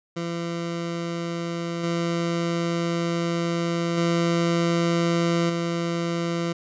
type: tone with level steps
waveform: 20% pulse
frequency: 169.6 Hz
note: E3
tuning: 50 cents sharp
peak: -22 / -18 / -15 / -19 dBFS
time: 0.16-6.53 s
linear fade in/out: 10 ms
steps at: 1.83 / 3.97 / 5.49 s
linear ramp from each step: 10 ms
effects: resampled to 16000 Hz